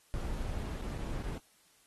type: noise with dropouts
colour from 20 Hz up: brown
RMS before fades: -37 dBFS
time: 0.14-1.38 s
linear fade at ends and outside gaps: 0 ms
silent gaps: 0.814-0.822 / 0.978-0.986 / 1.225-1.237 s
effects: white hiss -66 dBFS RMS until 1.86 s + AAC 32 kbps